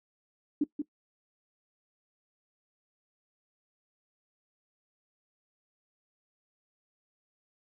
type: tone with echo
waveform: sine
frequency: 293.7 Hz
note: D4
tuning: in tune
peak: -22 dBFS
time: 0.61-0.64 s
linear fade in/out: 5 ms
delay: 180 ms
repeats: 1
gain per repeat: -6 dB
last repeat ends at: 0.82 s
effects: noise-tail reverb RT60 0.1 s tail -19 dB re dry